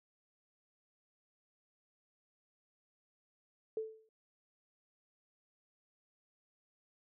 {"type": "tone with exponential decay", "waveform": "sine", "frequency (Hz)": 440, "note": "A4", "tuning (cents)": 0, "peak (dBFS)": -32, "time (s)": [3.77, 4.09], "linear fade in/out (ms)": 2, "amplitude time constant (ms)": 68, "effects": []}